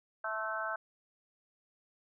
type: harmonic tone with a mistuned harmonic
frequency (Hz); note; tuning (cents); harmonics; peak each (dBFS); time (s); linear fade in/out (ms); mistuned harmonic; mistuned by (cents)
219; A3; -8; 3 / 4 / 5 / 6 / 7; -40 / -43 / -43 / -39 / -38; 0.24-0.76; 5; 5; -27
effects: none